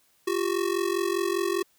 square ring-modulated tone, 370 Hz, F#4, in tune, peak -22 dBFS, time 0.27-1.63 s, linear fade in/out 5 ms, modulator 22.5 Hz, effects white hiss -65 dBFS RMS until 1.78 s

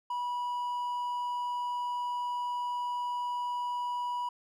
triangle tone, 976 Hz, B5, 21 cents flat, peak -29 dBFS, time 0.1-4.29 s, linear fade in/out 5 ms, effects none

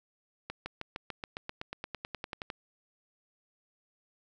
accelerating click train, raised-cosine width 0.3 ms, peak -21 dBFS, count 18, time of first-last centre 0.5-2.502 s, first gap 160 ms, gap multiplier 0.96, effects none

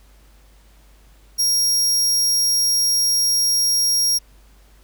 sawtooth tone, 5600 Hz, F8, 4 cents sharp, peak -13 dBFS, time 1.38-4.19 s, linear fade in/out 20 ms, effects added 50 Hz sine -48 dBFS peak until 4.83 s + pink hiss -56 dBFS RMS until 4.83 s

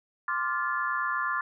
sine chord, D minor seventh, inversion third, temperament equal with one note detuned, 1046.5 / 1174.7 / 1396.9 / 1733.8 Hz, C6 / D6 / F6 / A6, 0 / 0 / 0 / -26 cents, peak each -32 dBFS, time 0.28-1.41 s, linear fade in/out 2 ms, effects none

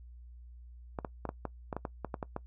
clicks, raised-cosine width 1 ms, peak -21 dBFS, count 12, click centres 0.988 / 1.048 / 1.253 / 1.291 / 1.453 / 1.728 / 1.766 / 1.852 / 2.047 / 2.142 / 2.228 / 2.364 s, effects noise-tail reverb RT60 0.1 s tail -21 dB re dry + added 60 Hz sine -48 dBFS peak until 2.46 s

